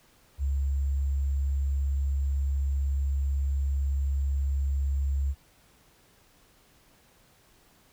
sine tone with sample-and-hold, 69 Hz, C#2, 7 cents flat, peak -24 dBFS, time 0.38-5.35 s, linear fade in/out 50 ms, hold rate 7350 Hz, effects pink hiss -61 dBFS RMS until 7.92 s

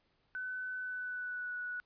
sine tone with pitch glide, 1508 to 1471.9 Hz, F#6 to F#6, +32 to -9 cents, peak -37 dBFS, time 0.35-1.8 s, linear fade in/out 0 ms, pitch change -41 cents, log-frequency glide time 0.77-1.54 s, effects pink hiss -75 dBFS RMS until 1.85 s + resampled to 11025 Hz

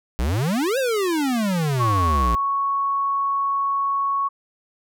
square exponential two-way sweep, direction up then down, 55 to 554.4 to 55 Hz, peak -20 dBFS, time 0.19-2.35 s, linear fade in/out 0 ms, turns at 0.78 s
sine tone, 1108.7 Hz, C#6, in tune, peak -19 dBFS, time 1.79-4.29 s, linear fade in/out 20 ms
effects none

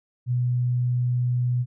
sine tone, 123.47 Hz, B2, in tune, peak -20 dBFS, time 0.26-1.66 s, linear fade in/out 50 ms, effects none

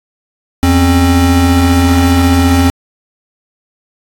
square tone pair together, 84.48 / 268.2 Hz, E2 / C4, +43 / +43 cents, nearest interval octave + minor sixth, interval 2000 cents, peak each -10 dBFS, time 0.63-2.7 s, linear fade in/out 0 ms, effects AAC 64 kbps

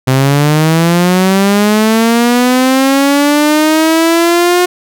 sawtooth linear sweep, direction up, 128.6 to 360 Hz, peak -3 dBFS, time 0.07-4.66 s, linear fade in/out 10 ms, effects none

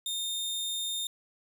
sawtooth tone, 3646 Hz, A#7, 39 cents flat, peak -28 dBFS, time 0.06-1.07 s, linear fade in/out 2 ms, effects none

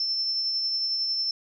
sine tone with tremolo, 5330 Hz, E8, 18 cents sharp, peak -23 dBFS, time 0-1.31 s, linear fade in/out 2 ms, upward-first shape triangle, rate 11 Hz, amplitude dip 30%, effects none

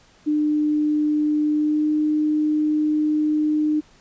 sine tone with pitch glide, 300.9 to 304.2 Hz, D4 to D#4, +42 to -39 cents, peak -17 dBFS, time 0.26-3.81 s, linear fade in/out 20 ms, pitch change +19 cents, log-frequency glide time 1.52-1.89 s, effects pink hiss -54 dBFS RMS until 4 s + resampled to 16000 Hz

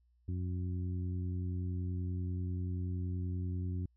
harmonic tone, 90.4 Hz, F#2, 40 cents flat, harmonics 1 / 2 / 3 / 4, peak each -34 / -43 / -46 / -52 dBFS, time 0.28-3.86 s, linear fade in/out 5 ms, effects added 60 Hz sine -67 dBFS peak until 3.96 s

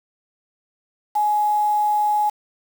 sine tone with quantisation, 839 Hz, G#5, 17 cents sharp, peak -16 dBFS, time 1.15-2.3 s, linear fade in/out 10 ms, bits 6, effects none

